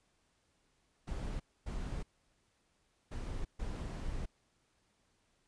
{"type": "noise bursts at uneven times", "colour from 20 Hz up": "brown", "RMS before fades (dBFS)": -39, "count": 4, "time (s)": [[1.07, 1.4], [1.66, 2.03], [3.11, 3.45], [3.59, 4.26]], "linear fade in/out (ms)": 10, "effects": ["pink hiss -75 dBFS RMS until 5.47 s", "resampled to 22050 Hz"]}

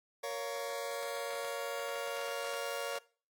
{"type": "chord", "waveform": "sawtooth", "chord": "Bb minor", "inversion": "none", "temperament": "just", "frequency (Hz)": [466.2, 559.4, 699.2], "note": ["Bb4", "Db5", "F5"], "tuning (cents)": [0, 16, 2], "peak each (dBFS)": [-37, -35, -40], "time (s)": [0.23, 2.99], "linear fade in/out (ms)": 10, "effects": ["noise-tail reverb RT60 0.4 s tail -21 dB re dry", "AAC 64 kbps"]}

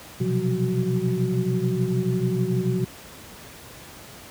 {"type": "tone cluster", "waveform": "sine", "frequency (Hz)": [123.5, 130.3, 175.5, 187.2, 371.9], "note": ["B2", "C3", "F3", "F#3", "F#4"], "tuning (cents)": [0, -7, 9, 20, 9], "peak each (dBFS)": -27, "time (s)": [0.2, 2.85], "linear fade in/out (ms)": 10, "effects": ["pink hiss -43 dBFS RMS until 4.3 s", "high-pass 60 Hz 12 dB/octave"]}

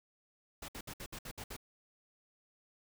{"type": "noise bursts", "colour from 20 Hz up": "pink", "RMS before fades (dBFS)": -45, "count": 8, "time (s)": [0.62, 1.566], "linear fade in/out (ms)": 5, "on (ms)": 64, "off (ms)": 62, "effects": []}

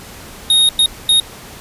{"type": "tone bursts at uneven times", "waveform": "square", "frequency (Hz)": 3729, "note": "A#7", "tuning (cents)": 0, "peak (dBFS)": -9, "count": 3, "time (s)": [[0.5, 0.69], [0.79, 0.86], [1.09, 1.2]], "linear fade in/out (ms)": 2, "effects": ["pink hiss -35 dBFS RMS until 1.6 s", "resampled to 32000 Hz"]}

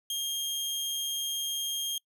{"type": "tone", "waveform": "sawtooth", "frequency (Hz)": 3223, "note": "G7", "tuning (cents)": 47, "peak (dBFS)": -27, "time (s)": [0.1, 1.98], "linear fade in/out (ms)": 2, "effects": ["noise-tail reverb RT60 0.1 s tail -25 dB re dry"]}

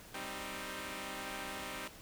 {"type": "chord", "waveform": "5% pulse", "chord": "C minor", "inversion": "second", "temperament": "equal", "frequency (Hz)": [196, 261.6, 311.1], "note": ["G3", "C4", "Eb4"], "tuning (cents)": [0, 0, 0], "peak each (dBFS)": -34, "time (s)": [0.14, 1.88], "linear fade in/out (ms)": 5, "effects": ["pink hiss -54 dBFS RMS until 2.01 s"]}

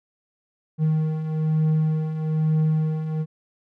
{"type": "beating tone pair", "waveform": "triangle", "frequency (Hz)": [155.56, 156.66], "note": ["D#3", "D#3"], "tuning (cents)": [0, 12], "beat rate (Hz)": 1.1, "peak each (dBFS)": [-25, -18], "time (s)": [0.78, 3.26], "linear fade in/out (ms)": 50, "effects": []}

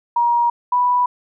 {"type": "tone pair in turn", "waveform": "sine", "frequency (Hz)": [949, 984.9], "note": ["A#5", "B5"], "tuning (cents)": [31, -5], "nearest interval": "minor second", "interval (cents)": 64, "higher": "second", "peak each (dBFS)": -13, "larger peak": "neither", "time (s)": [[0.16, 0.5], [0.72, 1.06]], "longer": "neither", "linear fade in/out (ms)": 5, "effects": []}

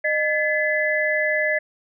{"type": "tone cluster", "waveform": "sine", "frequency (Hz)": [612, 1722, 2017], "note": ["D#5", "A6", "B6"], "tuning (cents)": [-29, -38, 36], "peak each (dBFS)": -23, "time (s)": [0.04, 1.59], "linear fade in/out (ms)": 10, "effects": []}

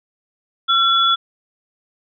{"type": "tone pair together", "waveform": "sine", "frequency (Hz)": [1357, 3419], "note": ["E6", "G#7"], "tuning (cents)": [50, 50], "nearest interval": "octave + major third", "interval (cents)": 1600, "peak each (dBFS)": -15, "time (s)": [0.68, 1.16], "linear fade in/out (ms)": 20, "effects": []}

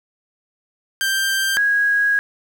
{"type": "tone pair in turn", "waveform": ["sawtooth", "sine"], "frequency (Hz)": [1576, 1649.2], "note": ["G6", "G#6"], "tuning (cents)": [9, -13], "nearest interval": "minor second", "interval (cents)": 78, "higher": "second", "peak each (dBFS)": -14, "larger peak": "neither", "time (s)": [[1.01, 1.57], [1.57, 2.19]], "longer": "second", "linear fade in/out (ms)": 0, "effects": ["7-bit"]}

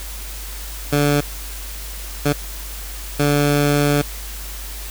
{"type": "tone bursts at uneven times", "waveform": "15% pulse", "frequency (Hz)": 145.1, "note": "D3", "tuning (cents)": -21, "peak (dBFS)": -8, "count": 3, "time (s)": [[0.92, 1.21], [2.25, 2.33], [3.19, 4.02]], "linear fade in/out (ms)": 10, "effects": ["added 50 Hz sine -30 dBFS peak until 4.9 s", "white hiss -34 dBFS RMS until 4.9 s"]}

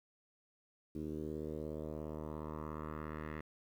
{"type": "tone with low-pass filter sweep", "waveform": "10% pulse", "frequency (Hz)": 77, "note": "D#2", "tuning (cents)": -17, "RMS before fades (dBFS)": -43, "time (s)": [0.95, 3.41], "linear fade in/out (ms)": 5, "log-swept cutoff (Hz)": [320, 1900], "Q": 2.4, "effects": ["11-bit"]}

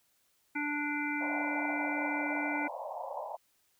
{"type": "harmonic tone", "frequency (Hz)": 293.7, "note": "D4", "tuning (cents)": 0, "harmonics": [1, 3, 5, 7, 8], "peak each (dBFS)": [-35, -40, -38, -38, -39], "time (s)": [0.55, 2.68], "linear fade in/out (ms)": 10}
{"type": "band-pass noise", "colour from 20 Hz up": "pink", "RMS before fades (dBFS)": -40, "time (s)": [1.2, 3.37], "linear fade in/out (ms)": 20, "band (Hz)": [530, 1000], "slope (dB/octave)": 96}
{"effects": ["white hiss -72 dBFS RMS until 3.79 s"]}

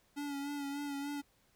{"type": "tone with vibrato", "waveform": "square", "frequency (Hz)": 284.2, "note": "C#4", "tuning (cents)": 43, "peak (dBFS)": -38, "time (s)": [0.16, 1.22], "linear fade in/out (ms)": 20, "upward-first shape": "sine", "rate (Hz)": 3.4, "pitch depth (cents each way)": 33, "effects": ["pink hiss -71 dBFS RMS until 1.55 s"]}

